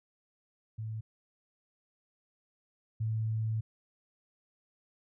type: tone pair in turn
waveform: sine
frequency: 110 / 110.5 Hz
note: A2 / A2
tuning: 0 / +8 cents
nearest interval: unison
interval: 8 cents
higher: second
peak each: -35 / -29 dBFS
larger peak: second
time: 0.78-1.01 / 3-3.61 s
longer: second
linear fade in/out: 10 ms
effects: none